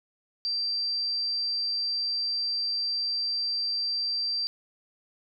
sine tone, 4699 Hz, D8, in tune, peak -26 dBFS, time 0.45-4.47 s, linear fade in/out 0 ms, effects none

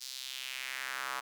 square tone with high-pass filter sweep, 65.41 Hz, C2, in tune, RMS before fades -40 dBFS, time 0-1.21 s, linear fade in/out 20 ms, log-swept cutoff 4900 to 1100 Hz, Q 2.2, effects none

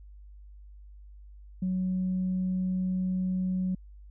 sine tone, 185 Hz, F#3, in tune, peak -25 dBFS, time 1.62-3.75 s, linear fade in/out 5 ms, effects tanh soft clip ceiling -22 dBFS + added 50 Hz sine -46 dBFS peak until 4.1 s

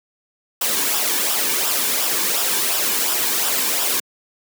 white noise with flanger, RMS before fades -20 dBFS, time 0.61-4 s, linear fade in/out 5 ms, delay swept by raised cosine 0.46 to 1.56 ms, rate 2.8 Hz, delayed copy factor -0.55, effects high-pass 200 Hz 12 dB/octave

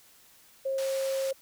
sine tone, 537 Hz, C5, 45 cents sharp, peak -27 dBFS, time 0.65-1.33 s, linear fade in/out 10 ms
white band-pass noise, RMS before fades -42 dBFS, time 0.78-1.31 s, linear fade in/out 2 ms, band 640 to 8900 Hz, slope 12 dB/octave
effects white hiss -58 dBFS RMS until 1.41 s

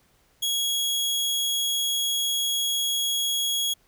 sawtooth tone, 3322 Hz, G#7, in tune, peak -20 dBFS, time 0.42-3.74 s, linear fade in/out 10 ms, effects pink hiss -63 dBFS RMS until 3.87 s

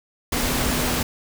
sine tone in noise, 246.9 Hz, B3, in tune, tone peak -29 dBFS, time 0.32-1.03 s, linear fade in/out 5 ms, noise pink, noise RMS -23 dBFS, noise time 0.32-1.03 s, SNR -9 dB, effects none

